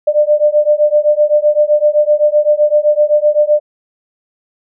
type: beating tone pair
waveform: sine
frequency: 594 / 601.8 Hz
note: D5 / D5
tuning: +20 / +42 cents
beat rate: 7.8 Hz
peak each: -11 dBFS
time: 0.07-3.6 s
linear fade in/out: 10 ms
effects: none